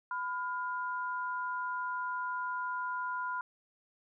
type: tone pair together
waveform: sine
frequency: 1000 / 1414.2 Hz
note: B5 / F6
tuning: +21 / +21 cents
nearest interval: tritone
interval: 600 cents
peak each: -35 / -37 dBFS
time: 0.11-3.41 s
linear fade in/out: 2 ms
effects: none